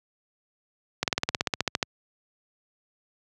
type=slowing click train; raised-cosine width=0.2 ms; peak=-6 dBFS; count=14; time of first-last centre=1.03-1.828 s; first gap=48 ms; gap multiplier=1.04; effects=high-pass 80 Hz 12 dB/octave